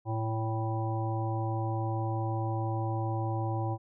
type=harmonic tone with a mistuned harmonic; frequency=111.7 Hz; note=A2; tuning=27 cents sharp; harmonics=1 / 3 / 5 / 7 / 9; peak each=-30 / -37 / -41 / -37 / -41 dBFS; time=0.05-3.78 s; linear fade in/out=50 ms; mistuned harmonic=9; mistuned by=-43 cents; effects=none

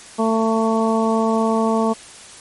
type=harmonic tone; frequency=223.4 Hz; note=A3; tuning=27 cents sharp; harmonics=1 / 2 / 3 / 4 / 5; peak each=-18 / -21 / -23 / -24 / -25 dBFS; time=0.18-1.94 s; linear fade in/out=20 ms; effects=white hiss -40 dBFS RMS until 2.4 s + MP3 48 kbps

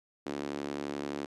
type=tone with high-pass filter; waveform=sawtooth; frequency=71.6 Hz; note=D2; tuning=43 cents flat; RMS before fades=-37 dBFS; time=0.26-1.26 s; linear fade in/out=5 ms; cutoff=300 Hz; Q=2.2; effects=low-pass 7000 Hz 12 dB/octave

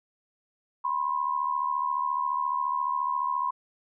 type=tone pair together; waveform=sine; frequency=989 / 1063.4 Hz; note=B5 / C6; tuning=+2 / +28 cents; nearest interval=minor second; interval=126 cents; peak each=-28 dBFS; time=0.84-3.51 s; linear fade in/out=10 ms; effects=none

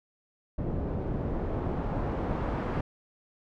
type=noise with low-pass filter sweep; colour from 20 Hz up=pink; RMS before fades=-31 dBFS; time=0.58-2.81 s; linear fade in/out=5 ms; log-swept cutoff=450 to 1100 Hz; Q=0.74; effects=none

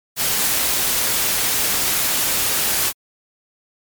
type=noise; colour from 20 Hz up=white; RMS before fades=-19 dBFS; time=0.16-2.93 s; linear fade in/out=50 ms; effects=MP3 96 kbps

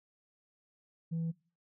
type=tone; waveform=sine; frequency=164.81 Hz; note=E3; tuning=in tune; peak=-30 dBFS; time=1.11-1.32 s; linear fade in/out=20 ms; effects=noise-tail reverb RT60 0.4 s tail -23 dB re dry + tanh soft clip ceiling -30 dBFS

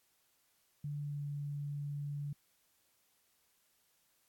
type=tone with pitch glide; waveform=sine; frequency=145.8 to 144.29 Hz; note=D3 to D3; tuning=-12 to -30 cents; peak=-37 dBFS; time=0.84-2.33 s; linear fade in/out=5 ms; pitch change=-18 cents; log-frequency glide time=1.01-1.2 s; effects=white hiss -74 dBFS RMS until 4.28 s + AAC 64 kbps

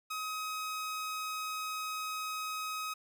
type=tone; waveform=sawtooth; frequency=1266 Hz; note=D#6; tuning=30 cents sharp; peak=-32 dBFS; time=0.1-2.94 s; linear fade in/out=10 ms; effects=none

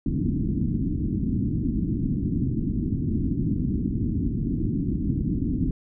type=low-pass noise; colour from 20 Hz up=white; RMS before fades=-25 dBFS; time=0.06-5.71 s; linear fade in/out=2 ms; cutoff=300 Hz; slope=48 dB/octave; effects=none

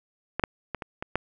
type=clicks; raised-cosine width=0.5 ms; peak=-12 / -6 / -15 / -19 / -17 / -9 dBFS; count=6; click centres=0.396 / 0.438 / 0.747 / 0.822 / 1.025 / 1.156 s; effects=none

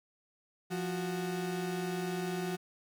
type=tone pair together; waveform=35% pulse; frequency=174.98 / 370 Hz; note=F3 / F#4; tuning=+4 / 0 cents; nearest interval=octave + minor second; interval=1296 cents; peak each=-34 / -35 dBFS; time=0.7-2.57 s; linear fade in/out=20 ms; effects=none

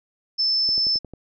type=tone; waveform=sine; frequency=5274 Hz; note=E8; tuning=in tune; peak=-18 dBFS; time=0.38-0.99 s; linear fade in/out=20 ms
type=click train; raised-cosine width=2 ms; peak=-25 dBFS; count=6; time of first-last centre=0.69-1.136 s; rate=11.2 Hz
effects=none

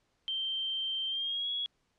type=tone with pitch glide; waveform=sine; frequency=3136 to 3342 Hz; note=G7 to G#7; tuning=0 to +10 cents; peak=-31 dBFS; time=0.28-1.66 s; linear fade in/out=0 ms; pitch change=+110 cents; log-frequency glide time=1.07-1.49 s; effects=pink hiss -75 dBFS RMS until 1.98 s + low-pass 7000 Hz 12 dB/octave

